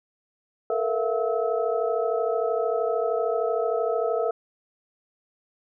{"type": "tone cluster", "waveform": "sine", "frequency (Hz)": [441.6, 474.7, 663, 713, 1295], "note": ["A4", "A#4", "E5", "F5", "E6"], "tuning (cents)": [6, 31, 10, 36, -31], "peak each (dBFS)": [-27, -27, -27, -33, -34], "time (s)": [0.7, 4.31], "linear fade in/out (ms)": 2, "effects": []}